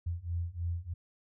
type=beating tone pair; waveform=sine; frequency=84.1 / 87.3 Hz; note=E2 / F2; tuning=+35 / 0 cents; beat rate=3.2 Hz; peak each=-36 / -35 dBFS; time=0.06-0.94 s; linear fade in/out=10 ms; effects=none